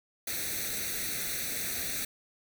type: noise with comb filter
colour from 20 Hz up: white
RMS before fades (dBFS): -34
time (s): 0.27-2.05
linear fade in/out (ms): 5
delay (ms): 0.49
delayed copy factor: +0.8
effects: none